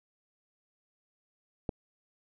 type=click; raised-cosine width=2 ms; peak=-18 dBFS; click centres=1.692 s; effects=none